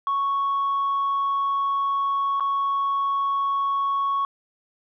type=tone with dropouts; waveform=sine; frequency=1108.7 Hz; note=C#6; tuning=in tune; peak=-19 dBFS; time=0.07-4.25 s; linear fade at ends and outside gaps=1 ms; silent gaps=2.398-2.406 s; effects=tanh soft clip ceiling -18 dBFS